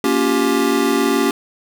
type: chord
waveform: square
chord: G half-diminished seventh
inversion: first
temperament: just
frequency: 235.2 / 282.2 / 352.8 / 392 Hz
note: Bb3 / Db4 / F4 / G4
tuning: +16 / +31 / +18 / 0 cents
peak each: -22 / -19 / -23 / -20 dBFS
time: 0.04-1.31 s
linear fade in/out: 2 ms
effects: none